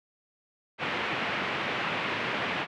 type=band-pass noise; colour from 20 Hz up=white; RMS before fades=-31 dBFS; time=0.78-2.67 s; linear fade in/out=50 ms; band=110 to 2700 Hz; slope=24 dB/octave; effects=none